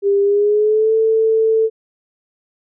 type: tone with pitch glide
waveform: sine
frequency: 400 to 443.8 Hz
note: G4 to A4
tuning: +35 to +15 cents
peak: -11 dBFS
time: 0.02-1.7 s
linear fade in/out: 50 ms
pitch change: +180 cents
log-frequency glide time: 0.22-0.94 s
effects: none